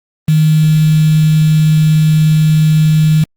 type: tone with quantisation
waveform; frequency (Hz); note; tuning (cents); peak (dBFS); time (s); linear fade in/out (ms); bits
sine; 155.56; D#3; 0; -6; 0.28-3.24; 5; 4
effects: Opus 32 kbps